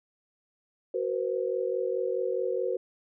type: tone cluster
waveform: sine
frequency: 373.6 / 473.3 / 518 Hz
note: F#4 / A#4 / C5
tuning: +17 / +26 / -17 cents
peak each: -31 dBFS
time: 0.94-2.77 s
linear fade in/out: 5 ms
effects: none